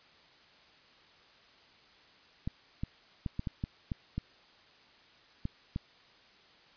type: clicks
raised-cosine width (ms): 5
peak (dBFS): -21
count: 10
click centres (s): 2.475 / 2.835 / 3.262 / 3.394 / 3.472 / 3.639 / 3.918 / 4.18 / 5.454 / 5.761
effects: white hiss -60 dBFS RMS until 6.76 s + resampled to 11025 Hz